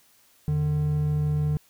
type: tone pair together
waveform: triangle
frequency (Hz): 84.03 / 150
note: E2 / D3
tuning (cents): +34 / +37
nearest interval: minor seventh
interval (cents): 1003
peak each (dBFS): -29 / -20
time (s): 0.48-1.57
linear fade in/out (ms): 0
effects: white hiss -60 dBFS RMS until 1.69 s